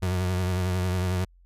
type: tone with vibrato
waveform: 35% pulse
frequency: 91.3 Hz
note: F#2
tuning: 23 cents flat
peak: -22 dBFS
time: 0.02-1.25 s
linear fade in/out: 10 ms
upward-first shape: triangle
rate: 11 Hz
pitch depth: 54 cents each way
effects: added 44 Hz sine -53 dBFS peak until 1.45 s + resampled to 32000 Hz